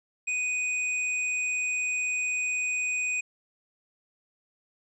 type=tone; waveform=square; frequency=2489 Hz; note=D#7; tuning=in tune; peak=-27 dBFS; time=0.27-3.21 s; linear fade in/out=10 ms; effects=resampled to 22050 Hz + 11-bit